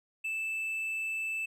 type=tone; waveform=triangle; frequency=2637 Hz; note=E7; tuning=in tune; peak=-30 dBFS; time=0.24-1.46 s; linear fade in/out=10 ms; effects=none